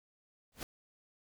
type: noise with exponential growth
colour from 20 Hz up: pink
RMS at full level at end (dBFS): -37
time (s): 0.52-0.63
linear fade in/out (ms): 1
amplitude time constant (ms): 22
effects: none